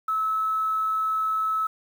sine tone with quantisation, 1299 Hz, E6, 26 cents flat, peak -22 dBFS, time 0.08-1.67 s, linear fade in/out 5 ms, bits 8, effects none

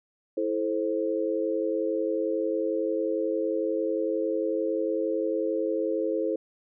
sine tone cluster, 328.5 / 434.9 / 526 Hz, E4 / A4 / C5, -6 / -20 / +9 cents, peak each -29 dBFS, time 0.37-6.36 s, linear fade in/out 5 ms, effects none

